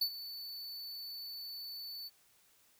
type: tone with ADSR envelope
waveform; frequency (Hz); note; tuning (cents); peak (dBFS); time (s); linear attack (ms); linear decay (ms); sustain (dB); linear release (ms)
square; 4487; C#8; +20; -28; 0.01-2.1; 7; 74; -15; 34
effects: white hiss -68 dBFS RMS until 2.79 s